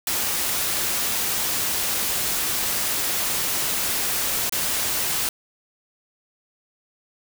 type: noise with dropouts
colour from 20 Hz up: white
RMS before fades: -24 dBFS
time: 0.07-5.29 s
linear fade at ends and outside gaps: 2 ms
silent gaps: 4.495-4.523 s
effects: none